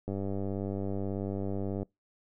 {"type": "click train", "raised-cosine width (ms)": 2, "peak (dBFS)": -22, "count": 173, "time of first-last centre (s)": [0.08, 1.83], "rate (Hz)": 98.3, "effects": ["noise-tail reverb RT60 0.2 s tail -25 dB re dry"]}